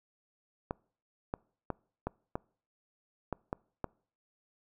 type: clicks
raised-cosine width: 1 ms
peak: -19 dBFS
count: 8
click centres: 0.709 / 1.339 / 1.703 / 2.07 / 2.355 / 3.327 / 3.529 / 3.843 s
effects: noise-tail reverb RT60 0.5 s tail -26 dB re dry